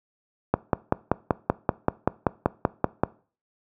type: click train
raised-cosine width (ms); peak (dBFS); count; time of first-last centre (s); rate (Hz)
1; -4; 14; 0.54-3.035; 5.21
effects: noise-tail reverb RT60 0.4 s tail -21 dB re dry + high-pass 80 Hz 12 dB/octave